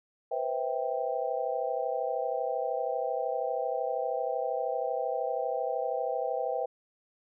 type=chord; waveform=sine; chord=C major seventh; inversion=third; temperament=just; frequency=490.5 / 523.3 / 654.1 / 784.9 Hz; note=B4 / C5 / E5 / G5; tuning=-12 / 0 / -14 / +2 cents; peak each=-34 dBFS; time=0.31-6.66 s; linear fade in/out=10 ms; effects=none